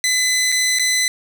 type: tone with dropouts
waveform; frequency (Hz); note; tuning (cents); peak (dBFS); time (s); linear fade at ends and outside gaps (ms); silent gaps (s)
15% pulse; 2014; B6; +33; -9; 0.04-1.08; 1; 0.519-0.523 / 0.787-0.795
effects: none